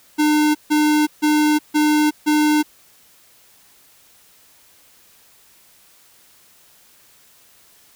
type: tone bursts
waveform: square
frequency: 301.9 Hz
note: D4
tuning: 48 cents sharp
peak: -14 dBFS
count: 5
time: 0.18-2.63 s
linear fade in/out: 20 ms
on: 370 ms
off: 150 ms
effects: white hiss -52 dBFS RMS until 7.95 s